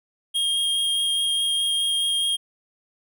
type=tone with vibrato; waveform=square; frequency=3237 Hz; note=G#7; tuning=45 cents flat; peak=-21 dBFS; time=0.34-2.37 s; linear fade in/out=20 ms; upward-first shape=triangle; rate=4.8 Hz; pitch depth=10 cents each way; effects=none